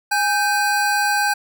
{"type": "tone pair together", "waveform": "square", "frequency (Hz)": [824.3, 1556], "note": ["G#5", "G6"], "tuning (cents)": [-13, -13], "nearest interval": "major seventh", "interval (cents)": 1100, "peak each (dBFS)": -20, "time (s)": [0.11, 1.34], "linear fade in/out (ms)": 10, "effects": []}